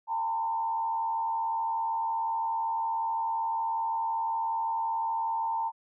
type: tone with frequency modulation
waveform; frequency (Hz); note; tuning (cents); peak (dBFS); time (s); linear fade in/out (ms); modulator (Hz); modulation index
sine; 906; A#5; -50; -27; 0.07-5.72; 50; 85.4; 0.63
effects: none